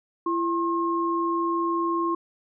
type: tone pair together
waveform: sine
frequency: 337.4 / 1071.2 Hz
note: E4 / C6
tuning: +40 / +40 cents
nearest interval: octave + minor sixth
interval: 2000 cents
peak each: -25 dBFS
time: 0.26-2.15 s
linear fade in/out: 5 ms
effects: none